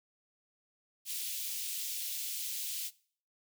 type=high-pass noise; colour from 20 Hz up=white; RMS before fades=-38 dBFS; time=1.05-2.91 s; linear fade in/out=50 ms; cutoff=2700 Hz; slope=24 dB/octave; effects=noise-tail reverb RT60 0.5 s tail -21 dB re dry